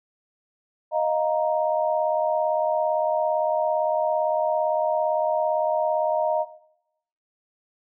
sine chord, Eb suspended second, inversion none, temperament just, 622.3 / 700 / 933.4 Hz, Eb5 / F5 / Bb5, 0 / +4 / +2 cents, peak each -22 / -26 / -26 dBFS, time 0.91-6.46 s, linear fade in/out 50 ms, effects noise-tail reverb RT60 0.8 s tail -17 dB re dry

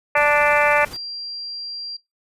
harmonic tone, 293.7 Hz, D4, in tune, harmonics 2 / 3 / 4 / 5 / 6 / 7 / 8 / 9, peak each -19 / -21 / -23 / -24 / -22 / -23 / -23 / -29 dBFS, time 0.15-0.85 s, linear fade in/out 5 ms
pink noise with tremolo, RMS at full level -37 dBFS, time 0.16-0.97 s, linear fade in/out 10 ms, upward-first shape square, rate 20 Hz, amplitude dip 35%
sine tone, 4745 Hz, D8, 17 cents sharp, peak -28 dBFS, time 0.93-1.97 s, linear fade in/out 10 ms
effects noise-tail reverb RT60 0.2 s tail -25 dB re dry + resampled to 32000 Hz

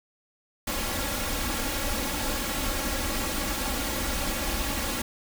pink noise with comb filter, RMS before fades -29 dBFS, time 0.67-5.02 s, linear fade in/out 5 ms, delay 3.6 ms, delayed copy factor +0.75, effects none

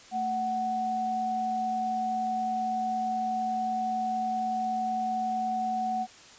sine tone pair together, 222.3 / 744 Hz, A3 / F#5, +18 / +9 cents, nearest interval octave + major sixth, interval 2091 cents, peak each -36 / -27 dBFS, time 0.11-6.07 s, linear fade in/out 50 ms, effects white hiss -51 dBFS RMS until 6.38 s + resampled to 16000 Hz

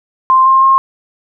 sine tone with pitch steps, 1047 / 1061 / 1070 Hz, C6 / C6 / C6, +1 / +24 / +38 cents, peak -5 dBFS, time 0.3-0.78 s, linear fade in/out 0 ms, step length 160 ms, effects none

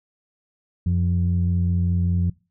sine tone pair together, 89.5 / 174.61 Hz, F2 / F3, +43 / 0 cents, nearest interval octave, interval 1157 cents, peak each -18 / -22 dBFS, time 0.86-2.3 s, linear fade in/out 5 ms, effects noise-tail reverb RT60 0.3 s tail -23 dB re dry + tanh soft clip ceiling -12 dBFS

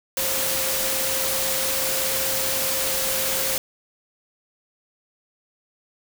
sine tone in noise, 530 Hz, C5, 22 cents sharp, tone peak -31 dBFS, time 0.17-3.58 s, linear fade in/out 2 ms, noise white, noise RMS -24 dBFS, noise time 0.17-3.58 s, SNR -10 dB, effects none

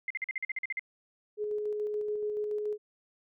sine tone bursts, 2087 Hz, C7, 5 cents flat, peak -30 dBFS, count 11, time 0.08-0.794 s, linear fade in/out 2 ms, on 24 ms, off 45 ms
sine tone with tremolo, 420.6 Hz, G#4, 22 cents sharp, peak -29 dBFS, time 1.37-2.78 s, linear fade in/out 50 ms, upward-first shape square, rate 7 Hz, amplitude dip 25%
effects none

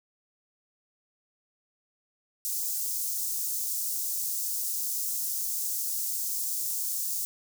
white high-pass noise, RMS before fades -31 dBFS, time 2.45-7.25 s, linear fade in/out 0 ms, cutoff 5800 Hz, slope 24 dB/octave, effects none

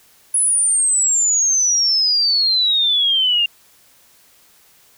sine exponential sweep, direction down, 10390 to 2780 Hz, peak -13 dBFS, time 0.34-3.46 s, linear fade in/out 5 ms, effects white hiss -52 dBFS RMS until 4.97 s

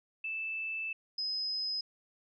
sine tone pair in turn, 2637 / 5062 Hz, E7 / D#8, 0 / +29 cents, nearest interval major seventh, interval 1129 cents, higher second, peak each -34 / -32 dBFS, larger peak second, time 0.24-0.93 / 1.18-1.81 s, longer first, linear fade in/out 5 ms, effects none

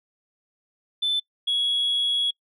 sine tone pair in turn, 3520 / 3342 Hz, A7 / G#7, 0 / +10 cents, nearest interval minor second, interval 90 cents, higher first, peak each -19 dBFS, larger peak neither, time 1.02-1.2 / 1.47-2.31 s, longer second, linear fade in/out 10 ms, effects noise-tail reverb RT60 0.1 s tail -26 dB re dry + tanh soft clip ceiling -18 dBFS

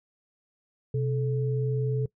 sine tone pair together, 128.8 / 433.2 Hz, C3 / A4, -27 / -27 cents, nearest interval octave + major sixth, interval 2100 cents, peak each -25 / -31 dBFS, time 0.94-2.06 s, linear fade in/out 5 ms, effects noise-tail reverb RT60 0.1 s tail -21 dB re dry

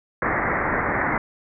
white low-pass noise, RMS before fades -23 dBFS, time 0.22-1.18 s, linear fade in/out 2 ms, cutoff 2100 Hz, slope 96 dB/octave, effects none

